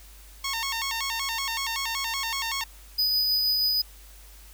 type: tone with vibrato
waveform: 10% pulse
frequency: 1000 Hz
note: B5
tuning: 21 cents sharp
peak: -19 dBFS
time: 0.44-2.64 s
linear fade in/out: 5 ms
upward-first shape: square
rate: 5.3 Hz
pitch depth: 160 cents each way
type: tone with tremolo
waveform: square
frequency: 4978 Hz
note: D#8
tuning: in tune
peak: -21 dBFS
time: 2.98-3.82 s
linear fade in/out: 10 ms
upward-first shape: triangle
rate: 6.3 Hz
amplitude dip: 25%
effects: added 50 Hz sine -47 dBFS peak until 4.53 s + white hiss -52 dBFS RMS until 4.53 s